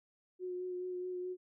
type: tone with vibrato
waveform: sine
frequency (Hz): 363.1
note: F#4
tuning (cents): -33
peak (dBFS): -37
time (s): 0.39-1.37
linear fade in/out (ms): 50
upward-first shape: sine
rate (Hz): 4.7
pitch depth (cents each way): 17
effects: none